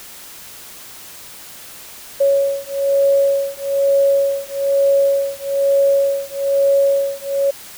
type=beating tone pair; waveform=sine; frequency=554.4 / 555.5 Hz; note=C#5 / C#5; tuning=0 / +4 cents; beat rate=1.1 Hz; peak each=-16 dBFS; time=2.2-7.51 s; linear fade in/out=10 ms; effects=white hiss -37 dBFS RMS until 7.77 s